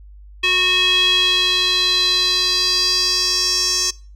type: tone with band-pass filter sweep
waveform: square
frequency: 366.5 Hz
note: F#4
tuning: 16 cents flat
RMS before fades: -17 dBFS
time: 0.43-3.91 s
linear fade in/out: 10 ms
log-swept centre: 2900 to 5900 Hz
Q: 6
effects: noise-tail reverb RT60 0.4 s tail -25 dB re dry + added 50 Hz sine -38 dBFS peak until 4.15 s